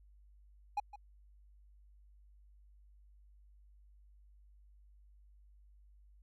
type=tone with echo; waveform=triangle; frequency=824 Hz; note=G#5; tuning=14 cents flat; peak=-29 dBFS; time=0.77-0.8 s; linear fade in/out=5 ms; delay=160 ms; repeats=1; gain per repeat=-15 dB; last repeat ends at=0.96 s; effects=added 50 Hz sine -59 dBFS peak until 6.22 s

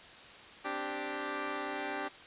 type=chord; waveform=10% pulse; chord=C suspended second; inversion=none; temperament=equal; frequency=261.6 / 293.7 / 392 Hz; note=C4 / D4 / G4; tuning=0 / 0 / 0 cents; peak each=-36 / -30 / -30 dBFS; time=0.64-2.09 s; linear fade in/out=20 ms; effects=white hiss -51 dBFS RMS until 2.26 s + resampled to 8000 Hz

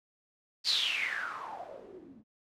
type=noise with low-pass filter sweep; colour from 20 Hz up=blue; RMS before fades=-35 dBFS; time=0.64-2.24 s; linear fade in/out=50 ms; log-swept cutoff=4700 to 210 Hz; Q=8.2; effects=none

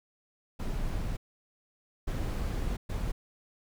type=noise bursts at uneven times; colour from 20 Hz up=brown; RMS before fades=-32 dBFS; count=3; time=0.59-1.17 / 2.07-2.77 / 2.89-3.12 s; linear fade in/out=10 ms; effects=none

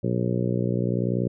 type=harmonic tone; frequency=60.5 Hz; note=B1; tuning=35 cents flat; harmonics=2 / 3 / 4 / 5 / 6 / 7 / 8 / 9; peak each=-26 / -27 / -31 / -34 / -31 / -33 / -35 / -35 dBFS; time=0.03-1.28 s; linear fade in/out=10 ms; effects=none

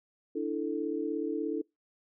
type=chord; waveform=sine; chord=D suspended second; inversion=none; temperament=just; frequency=293.7 / 330.4 / 440.5 Hz; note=D4 / E4 / A4; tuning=0 / +4 / +2 cents; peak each=-34 dBFS; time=0.35-1.62 s; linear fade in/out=10 ms; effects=noise-tail reverb RT60 0.2 s tail -25 dB re dry

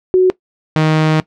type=tone pair in turn; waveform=sine / sawtooth; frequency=370 / 156.38 Hz; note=F#4 / D#3; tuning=0 / +9 cents; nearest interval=octave + minor third; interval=1491 cents; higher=first; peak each=-6 dBFS; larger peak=neither; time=0.14-0.3 / 0.76-1.2 s; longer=second; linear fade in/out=0 ms; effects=noise-tail reverb RT60 0.1 s tail -18 dB re dry + low-pass 4000 Hz 12 dB/octave

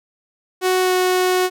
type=tone with pitch glide; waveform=sawtooth; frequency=370 to 367.2 Hz; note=F#4 to F#4; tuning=0 to -13 cents; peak=-11 dBFS; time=0.61-1.5 s; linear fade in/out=50 ms; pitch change=-13 cents; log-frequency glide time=0.81-0.93 s; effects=none

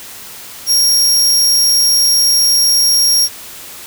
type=tone; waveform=sawtooth; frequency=5588 Hz; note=F8; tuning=in tune; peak=-6 dBFS; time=0.66-3.29 s; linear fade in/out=50 ms; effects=white hiss -32 dBFS RMS until 3.86 s

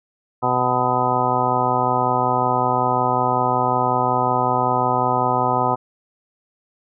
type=harmonic tone; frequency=125.4 Hz; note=B2; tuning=27 cents sharp; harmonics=1 / 2 / 3 / 4 / 5 / 6 / 7 / 8 / 10; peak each=-27 / -28 / -28 / -27 / -28 / -22 / -24 / -22 / -25 dBFS; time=0.42-5.76 s; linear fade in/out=20 ms; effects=none

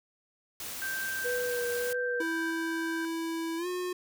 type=noise; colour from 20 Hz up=white; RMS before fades=-39 dBFS; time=0.6-1.93 s; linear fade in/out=2 ms
type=tone with tremolo; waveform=sine; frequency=1568 Hz; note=G6; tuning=in tune; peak=-32 dBFS; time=0.82-3.05 s; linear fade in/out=0 ms; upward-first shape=square; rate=0.89 Hz; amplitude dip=30%
type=tone with vibrato; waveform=sine; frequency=487.2 Hz; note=B4; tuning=24 cents flat; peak=-30 dBFS; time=1.24-2.23 s; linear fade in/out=20 ms; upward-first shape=sine; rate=1.7 Hz; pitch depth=20 cents each way
type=tone with pitch glide; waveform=square; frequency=329 to 360.9 Hz; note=E4 to F#4; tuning=-3 to -43 cents; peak=-32 dBFS; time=2.2-3.93 s; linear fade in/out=5 ms; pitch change=+160 cents; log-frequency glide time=3.57-3.67 s
effects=none

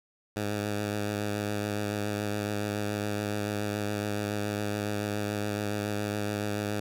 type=tone with vibrato; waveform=10% pulse; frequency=103.83 Hz; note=G#2; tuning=in tune; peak=-21 dBFS; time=0.36-6.8 s; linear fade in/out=5 ms; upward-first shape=triangle; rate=7.1 Hz; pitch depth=26 cents each way; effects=none

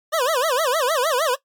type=tone with vibrato; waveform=25% pulse; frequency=567 Hz; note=C#5; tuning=39 cents sharp; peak=-14 dBFS; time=0.12-1.36 s; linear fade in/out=20 ms; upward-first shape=sine; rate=6.5 Hz; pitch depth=270 cents each way; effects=noise-tail reverb RT60 0.1 s tail -17 dB re dry + MP3 96 kbps

